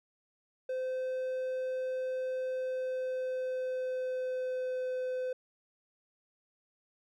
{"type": "tone with pitch glide", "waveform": "triangle", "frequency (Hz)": [515, 509.4], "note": ["C5", "C5"], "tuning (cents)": [-28, -46], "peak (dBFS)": -30, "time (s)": [0.69, 5.33], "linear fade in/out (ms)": 5, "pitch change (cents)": -18, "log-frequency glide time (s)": [2.52, 4.91], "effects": []}